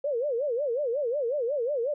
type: tone with vibrato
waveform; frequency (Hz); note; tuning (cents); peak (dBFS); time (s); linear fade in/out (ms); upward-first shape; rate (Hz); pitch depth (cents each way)
sine; 523.3; C5; 0; -25; 0.04-1.94; 5; sine; 5.5; 240
effects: none